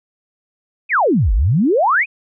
sine exponential two-way sweep, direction down then up, 2637 to 43.65 to 2637 Hz, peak -11 dBFS, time 0.89-2.06 s, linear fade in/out 50 ms, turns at 1.33 s, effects none

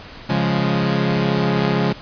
sawtooth chord, Db major, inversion none, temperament equal, 138.59 / 174.61 / 207.7 Hz, Db3 / F3 / Ab3, 0 / 0 / 0 cents, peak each -17 dBFS, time 0.29-1.93 s, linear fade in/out 10 ms, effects pink hiss -38 dBFS RMS until 2.01 s + resampled to 11025 Hz

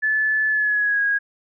sine tone with pitch glide, 1734 to 1644.3 Hz, A6 to G#6, -26 to -18 cents, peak -17 dBFS, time 0.02-1.19 s, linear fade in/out 20 ms, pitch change -92 cents, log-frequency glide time 0.48-1.03 s, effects none

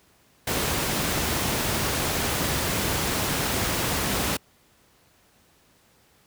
pink noise, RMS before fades -25 dBFS, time 0.47-4.37 s, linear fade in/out 5 ms, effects pink hiss -60 dBFS RMS until 6.26 s + high-pass 60 Hz 12 dB/octave

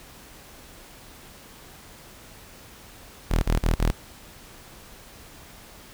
sawtooth tone bursts, 40.29 Hz, E1, 39 cents flat, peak -15 dBFS, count 4, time 3.3-3.919 s, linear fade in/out 20 ms, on 130 ms, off 33 ms, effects pink hiss -47 dBFS RMS until 5.93 s

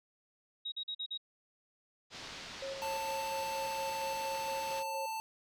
sine tone bursts, 3800 Hz, A#7, 33 cents sharp, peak -36 dBFS, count 5, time 0.65-1.177 s, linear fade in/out 10 ms, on 71 ms, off 43 ms
white low-pass noise, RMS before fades -47 dBFS, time 2.1-4.84 s, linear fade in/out 50 ms, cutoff 5200 Hz, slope 24 dB/octave
sine tone with tremolo, 543 Hz, C#5, 36 cents flat, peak -38 dBFS, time 2.62-5.06 s, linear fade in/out 5 ms, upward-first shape square, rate 4.3 Hz, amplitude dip 40%
square tone, 887 Hz, A5, 14 cents sharp, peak -37 dBFS, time 2.82-5.2 s, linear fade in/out 0 ms
effects none

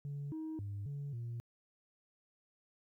sine tone with pitch steps, 142.7 / 316 / 100.8 / 142.3 / 117.9 Hz, D3 / D#4 / G2 / C#3 / A#2, -49 / +27 / +49 / +46 / +20 cents, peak -37 dBFS, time 0.05-1.4 s, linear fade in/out 0 ms, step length 270 ms, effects tanh soft clip ceiling -37 dBFS + 13-bit

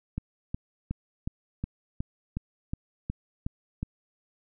click train, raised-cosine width 5 ms, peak -18 dBFS, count 11, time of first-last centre 0.18-3.83 s, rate 2.74 Hz, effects none

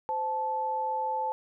sine tone pair together, 517.3 / 873 Hz, C5 / A5, -20 / -14 cents, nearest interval major sixth, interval 906 cents, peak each -35 / -28 dBFS, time 0.09-1.32 s, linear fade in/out 0 ms, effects none

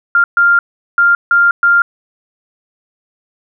sine tone bursts at uneven times, 1396.9 Hz, F6, in tune, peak -6 dBFS, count 5, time 0.15-0.24 / 0.37-0.59 / 0.98-1.15 / 1.31-1.51 / 1.63-1.82 s, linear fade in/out 2 ms, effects none

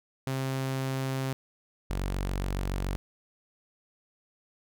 sawtooth tone pair in turn, 133.1 / 47.06 Hz, C3 / F#1, +30 / +30 cents, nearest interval octave + tritone, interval 1800 cents, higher first, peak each -25 dBFS, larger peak neither, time 0.27-1.33 / 1.9-2.96 s, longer neither, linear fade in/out 0 ms, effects none

